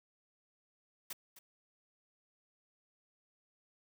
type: noise with echo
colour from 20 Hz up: white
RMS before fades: -42 dBFS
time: 1.1-1.13 s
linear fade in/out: 5 ms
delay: 260 ms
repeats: 1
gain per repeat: -14 dB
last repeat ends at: 1.39 s
effects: high-pass 200 Hz 12 dB/octave